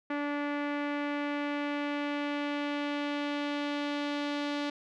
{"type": "tone with low-pass filter sweep", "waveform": "sawtooth", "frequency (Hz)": 290, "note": "D4", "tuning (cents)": -22, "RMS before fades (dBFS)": -33, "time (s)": [0.1, 4.7], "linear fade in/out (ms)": 5, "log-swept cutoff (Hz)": [2000, 3900], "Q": 1.6, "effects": []}